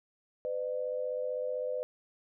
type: tone pair together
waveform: sine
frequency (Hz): 506 / 601.7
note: B4 / D5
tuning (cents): +42 / +42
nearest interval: minor third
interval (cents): 300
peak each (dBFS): -33 / -36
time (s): 0.45-1.83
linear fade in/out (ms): 0
effects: none